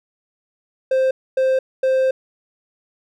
triangle tone bursts at uneven times, 524 Hz, C5, 2 cents sharp, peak -12 dBFS, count 3, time 0.91-1.11 / 1.37-1.59 / 1.83-2.11 s, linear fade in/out 5 ms, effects none

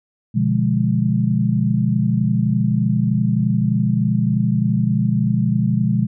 sine chord, B diminished seventh, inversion none, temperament equal with one note detuned, 123.47 / 146.83 / 174.61 / 206.6 Hz, B2 / D3 / F3 / Ab3, 0 / 0 / 0 / -9 cents, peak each -19 / -23 / -21 / -19 dBFS, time 0.34-6.07 s, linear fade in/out 20 ms, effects none

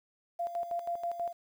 sine tone with tremolo, 690 Hz, F5, 21 cents flat, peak -30 dBFS, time 0.39-1.33 s, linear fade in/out 10 ms, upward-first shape square, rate 6.2 Hz, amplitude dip 65%, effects 10-bit

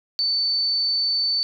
sine tone, 4523 Hz, C#8, 34 cents sharp, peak -19 dBFS, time 0.19-1.43 s, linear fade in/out 0 ms, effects none

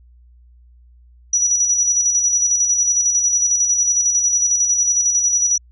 sine tone with tremolo, 5860 Hz, F#8, 18 cents flat, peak -12 dBFS, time 1.33-5.58 s, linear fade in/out 5 ms, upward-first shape square, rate 11 Hz, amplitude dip 40%, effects added 60 Hz sine -45 dBFS peak until 5.71 s

